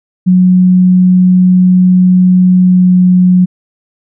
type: tone with pitch glide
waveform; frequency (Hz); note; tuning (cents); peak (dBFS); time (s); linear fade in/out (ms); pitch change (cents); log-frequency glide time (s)
sine; 182.8 to 181.75; F#3 to F#3; -21 to -31; -3; 0.26-3.46; 20; -10; 2.59-2.94
effects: none